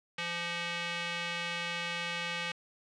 square tone with band-pass filter, 171.8 Hz, F3, 28 cents flat, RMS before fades -36 dBFS, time 0.18-2.52 s, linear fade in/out 5 ms, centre 2600 Hz, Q 1.7, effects resampled to 22050 Hz

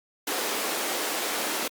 pink high-pass noise, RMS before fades -29 dBFS, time 0.27-1.68 s, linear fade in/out 5 ms, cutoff 300 Hz, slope 24 dB/octave, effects Opus 48 kbps

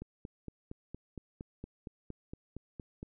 click train, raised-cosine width 3 ms, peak -29 dBFS, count 14, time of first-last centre 0.02-3.029 s, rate 4.32 Hz, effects none

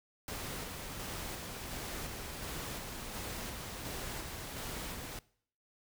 pink noise with tremolo, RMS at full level -41 dBFS, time 0.28-5.19 s, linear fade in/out 2 ms, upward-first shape square, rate 1.4 Hz, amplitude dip 25%, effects noise-tail reverb RT60 0.6 s tail -22 dB re dry

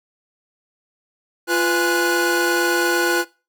45% pulse tone cluster, 346.8 / 498.9 / 827 / 1468 Hz, F4 / B4 / G#5 / F#6, -12 / +17 / -8 / -14 cents, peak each -20 / -25 / -27 / -20 dBFS, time 1.47-3.25 s, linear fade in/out 50 ms, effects noise-tail reverb RT60 0.3 s tail -20 dB re dry

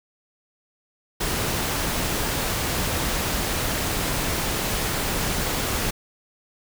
pink noise, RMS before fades -25 dBFS, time 1.2-5.91 s, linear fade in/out 10 ms, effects none

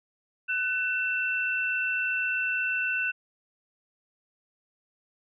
sine tone pair together, 1500.6 / 2683 Hz, F#6 / E7, +24 / +30 cents, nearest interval minor seventh, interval 1006 cents, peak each -28 dBFS, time 0.48-3.12 s, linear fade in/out 20 ms, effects none

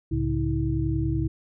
sine tone cluster, 66.4 / 108.6 / 139.1 / 322.3 Hz, C2 / A2 / C#3 / E4, +26 / -22 / +6 / -39 cents, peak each -28 dBFS, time 0.11-1.28 s, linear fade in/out 10 ms, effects none

